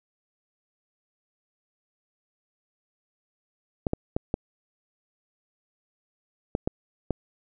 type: clicks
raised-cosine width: 2 ms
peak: -11 dBFS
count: 7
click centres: 3.868 / 3.934 / 4.165 / 4.341 / 6.551 / 6.675 / 7.107 s
effects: none